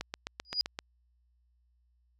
click train, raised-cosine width 0.2 ms, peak -18 dBFS, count 7, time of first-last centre 0.01-0.789 s, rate 7.7 Hz
sine tone with exponential growth, 4901 Hz, D#8, 27 cents flat, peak -22 dBFS, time 0.45-0.61 s, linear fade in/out 0 ms, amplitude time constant 34 ms
effects added 60 Hz sine -67 dBFS peak until 2.19 s

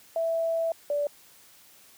sine tone pair in turn, 659.3 / 581 Hz, E5 / D5, 0 / -19 cents, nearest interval major second, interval 219 cents, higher first, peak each -24 dBFS, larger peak neither, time 0.16-0.72 / 0.9-1.07 s, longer first, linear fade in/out 2 ms, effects white hiss -55 dBFS RMS until 1.97 s + high-pass 60 Hz 12 dB/octave

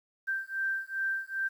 sine beating tone pair, 1568 / 1570.5 Hz, G6 / G6, 0 / +3 cents, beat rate 2.5 Hz, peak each -33 / -33 dBFS, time 0.27-1.49 s, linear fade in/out 20 ms, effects 10-bit

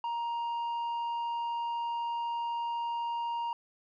sine tone with tanh clipping, 938 Hz, A#5, 11 cents sharp, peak -32 dBFS, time 0.04-3.53 s, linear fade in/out 2 ms, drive 5 dB, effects none

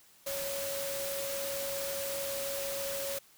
sine tone in noise, 554.4 Hz, C#5, in tune, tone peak -36 dBFS, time 0.26-3.19 s, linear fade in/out 10 ms, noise white, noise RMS -38 dBFS, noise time 0.26-3.19 s, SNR -1 dB, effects white hiss -61 dBFS RMS until 3.37 s

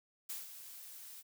blue noise with ADSR envelope, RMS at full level -41 dBFS, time 0.29-1.23 s, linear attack 10 ms, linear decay 160 ms, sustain -10 dB, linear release 36 ms, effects none

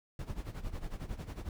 brown noise with tremolo, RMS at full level -37 dBFS, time 0.19-1.49 s, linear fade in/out 2 ms, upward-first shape sine, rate 11 Hz, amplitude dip 80%, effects none

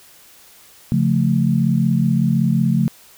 sine chord, Db augmented, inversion none, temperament equal, 138.59 / 174.61 / 220 Hz, Db3 / F3 / A3, 0 / 0 / 0 cents, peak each -18 dBFS, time 0.92-2.88 s, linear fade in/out 0 ms, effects white hiss -47 dBFS RMS until 3.17 s

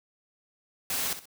white noise with echo, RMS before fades -30 dBFS, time 0.9-1.13 s, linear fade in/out 2 ms, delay 63 ms, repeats 2, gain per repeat -11 dB, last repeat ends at 1.256 s, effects none

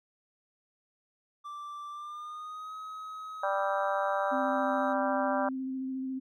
triangle tone with pitch glide, 1173 to 1271.8 Hz, D6 to D#6, -2 to +38 cents, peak -37 dBFS, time 1.44-4.94 s, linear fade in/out 20 ms, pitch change +140 cents, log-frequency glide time 1.9-2.74 s
harmonic tone, 196 Hz, G3, in tune, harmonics 3 / 4 / 5 / 6 / 7 / 8, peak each -31 / -33 / -35 / -37 / -38 / -39 dBFS, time 3.43-5.49 s, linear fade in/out 5 ms
sine tone with vibrato, 262.5 Hz, C4, 6 cents sharp, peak -32 dBFS, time 4.31-6.2 s, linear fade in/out 20 ms, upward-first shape square, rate 14 Hz, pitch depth 12 cents each way
effects none

